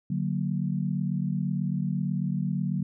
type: chord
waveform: sine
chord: D augmented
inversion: none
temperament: equal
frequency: 146.83 / 185 / 233.1 Hz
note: D3 / F#3 / A#3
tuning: 0 / 0 / 0 cents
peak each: -29 / -28 / -34 dBFS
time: 0.1-2.83 s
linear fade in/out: 5 ms
effects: none